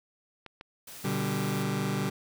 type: clicks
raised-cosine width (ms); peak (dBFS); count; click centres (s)
0.3; -27; 3; 0.463 / 0.611 / 1.188
type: noise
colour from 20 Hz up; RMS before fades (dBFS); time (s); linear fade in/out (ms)
white; -45; 0.87-1.63; 5
type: chord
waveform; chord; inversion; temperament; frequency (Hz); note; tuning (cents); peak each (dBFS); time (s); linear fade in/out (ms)
sawtooth; G major; first; just; 122.5 / 147 / 196; B2 / D3 / G3; -14 / +2 / 0; -30 / -28 / -27; 1.04-2.1; 10
effects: none